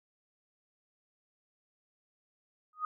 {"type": "tone with exponential growth", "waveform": "sine", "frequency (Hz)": 1244.5, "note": "D#6", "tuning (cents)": 0, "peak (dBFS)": -27, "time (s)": [2.73, 2.85], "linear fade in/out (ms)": 2, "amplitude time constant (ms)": 25, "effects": []}